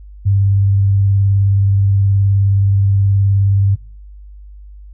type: tone with vibrato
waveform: sine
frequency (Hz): 98.8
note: G2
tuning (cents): +14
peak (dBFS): -9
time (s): 0.25-3.76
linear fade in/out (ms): 20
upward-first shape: triangle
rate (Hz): 19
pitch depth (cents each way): 27
effects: noise-tail reverb RT60 0.4 s tail -23 dB re dry + added 50 Hz sine -33 dBFS peak until 4.93 s